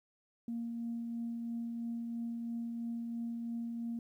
sine tone with tremolo, 233.1 Hz, A#3, in tune, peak -34 dBFS, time 0.48-3.99 s, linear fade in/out 2 ms, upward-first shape triangle, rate 3 Hz, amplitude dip 30%, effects tanh soft clip ceiling -31 dBFS + 12-bit

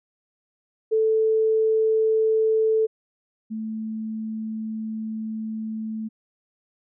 sine tone pair in turn, 440 / 219.6 Hz, A4 / A3, 0 / -3 cents, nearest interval octave, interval 1203 cents, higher first, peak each -17 / -27 dBFS, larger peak first, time 0.91-2.87 / 3.5-6.09 s, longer second, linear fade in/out 20 ms, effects none

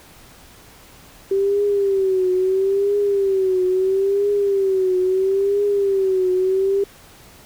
sine tone with vibrato, 387.3 Hz, G4, 21 cents flat, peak -15 dBFS, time 1.31-6.84 s, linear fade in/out 5 ms, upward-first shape triangle, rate 0.75 Hz, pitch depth 100 cents each way, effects pink hiss -46 dBFS RMS until 7.45 s

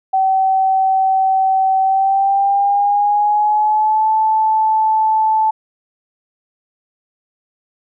sine tone with pitch glide, 765 to 873.7 Hz, G5 to A5, -42 to -12 cents, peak -11 dBFS, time 0.13-5.51 s, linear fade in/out 10 ms, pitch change +230 cents, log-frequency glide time 1.81-4.1 s, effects none

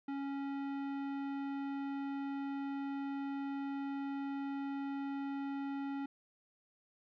sine tone with tanh clipping, 277.2 Hz, C#4, in tune, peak -39 dBFS, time 0.08-6.06 s, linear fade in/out 5 ms, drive 16 dB, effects none

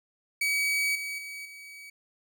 40% pulse tone with level steps, 2272 Hz, C#7, 42 cents sharp, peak -24 / -32 / -37 / -43 dBFS, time 0.41-1.9 s, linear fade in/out 5 ms, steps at 0.95 / 1.18 / 1.45 s, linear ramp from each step 5 ms, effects none

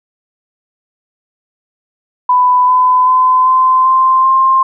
sine tone with pitch steps, 997 / 1008.6 / 1020.3 / 1032.2 / 1044.2 / 1056.3 Hz, B5 / B5 / C6 / C6 / C6 / C6, +16 / +36 / -44 / -24 / -4 / +16 cents, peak -6 dBFS, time 2.29-4.63 s, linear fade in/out 5 ms, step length 390 ms, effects none

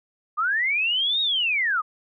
sine linear two-way sweep, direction up then down, 1174.7 to 3796 to 1174.7 Hz, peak -20 dBFS, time 0.37-1.82 s, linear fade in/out 20 ms, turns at 1.21 s, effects none

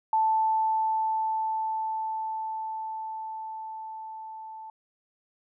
sine tone with level ramp, 880 Hz, A5, in tune, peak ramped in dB -20 to -39 dBFS, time 0.13-4.7 s, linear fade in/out 2 ms, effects none

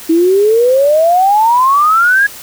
sine exponential sweep, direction up, 318.8 to 1680 Hz, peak -6 dBFS, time 0.09-2.27 s, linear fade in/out 10 ms, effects white hiss -31 dBFS RMS until 2.42 s

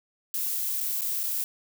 violet noise with dropouts, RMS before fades -29 dBFS, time 0.34-1.44 s, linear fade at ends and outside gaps 1 ms, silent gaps 0.804-0.808 / 1.01-1.017 / 1.233-1.237 s, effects none

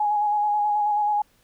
sine tone with vibrato, 834 Hz, G#5, 7 cents sharp, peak -19 dBFS, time 0-1.22 s, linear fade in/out 5 ms, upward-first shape square, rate 9.3 Hz, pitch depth 19 cents each way, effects pink hiss -62 dBFS RMS until 1.43 s

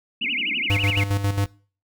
sine tone with vibrato, 2489 Hz, D#7, in tune, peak -22 dBFS, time 0.21-1.04 s, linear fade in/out 10 ms, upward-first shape sine, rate 12 Hz, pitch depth 300 cents each way
white band-pass noise, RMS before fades -39 dBFS, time 0.21-0.69 s, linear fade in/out 2 ms, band 210 to 310 Hz, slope 48 dB/octave
square tone with tremolo, 100 Hz, G2, 35 cents sharp, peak -19 dBFS, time 0.7-1.46 s, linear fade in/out 0 ms, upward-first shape square, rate 7.4 Hz, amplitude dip 60%
effects noise-tail reverb RT60 0.4 s tail -22 dB re dry

